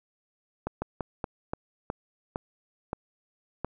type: slowing click train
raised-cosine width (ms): 1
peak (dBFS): -16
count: 9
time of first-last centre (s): 0.67-3.646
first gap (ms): 150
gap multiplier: 1.25
effects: none